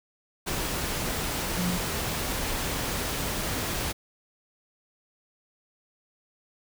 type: tone in noise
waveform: sine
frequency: 178.7 Hz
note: F3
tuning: 40 cents sharp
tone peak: -27 dBFS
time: 1.57-1.78 s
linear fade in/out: 20 ms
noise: pink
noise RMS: -30 dBFS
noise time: 0.46-3.93 s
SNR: 0 dB
effects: none